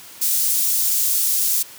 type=high-pass noise; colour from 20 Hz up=white; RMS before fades=-19 dBFS; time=0.21-1.63 s; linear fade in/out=10 ms; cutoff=6300 Hz; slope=12 dB/octave; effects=white hiss -41 dBFS RMS until 1.78 s + high-pass 80 Hz 12 dB/octave